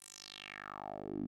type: tone with band-pass filter sweep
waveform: 10% pulse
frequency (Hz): 50.2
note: G1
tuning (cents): +42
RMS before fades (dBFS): -45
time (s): 0-1.27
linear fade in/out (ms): 20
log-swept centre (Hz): 10000 to 240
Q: 3.8
effects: none